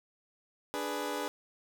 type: chord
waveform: 20% pulse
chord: G# diminished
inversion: second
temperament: equal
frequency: 293.7 / 415.3 / 493.9 Hz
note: D4 / G#4 / B4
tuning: 0 / 0 / 0 cents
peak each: -33 dBFS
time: 0.74-1.28 s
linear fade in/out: 0 ms
effects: none